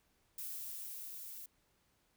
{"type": "noise with level ramp", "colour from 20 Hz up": "violet", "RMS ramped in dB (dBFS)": [-43, -49], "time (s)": [0.38, 1.46], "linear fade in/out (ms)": 5, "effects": ["pink hiss -75 dBFS RMS until 2.16 s"]}